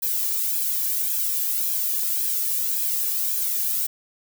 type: noise with flanger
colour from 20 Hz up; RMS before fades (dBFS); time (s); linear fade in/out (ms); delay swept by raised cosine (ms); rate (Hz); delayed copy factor
violet; -24; 0.02-3.87; 10; 1.2 to 1.74; 1.8; +0.75
effects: none